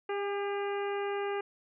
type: harmonic tone with a mistuned harmonic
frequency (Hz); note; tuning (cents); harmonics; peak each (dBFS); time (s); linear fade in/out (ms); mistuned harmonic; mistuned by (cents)
401.6; G4; +42; 1 / 2 / 3 / 4 / 5 / 6 / 7; -32 / -38 / -42 / -44 / -46 / -48 / -49; 0.09-1.41; 5; 2; +21
effects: none